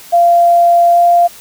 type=tone with pitch glide; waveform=sine; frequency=690 to 694.4 Hz; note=F5 to F5; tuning=-21 to -10 cents; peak=-5 dBFS; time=0.12-1.28 s; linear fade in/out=20 ms; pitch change=+11 cents; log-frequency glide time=0.93-0.98 s; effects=white hiss -36 dBFS RMS until 1.4 s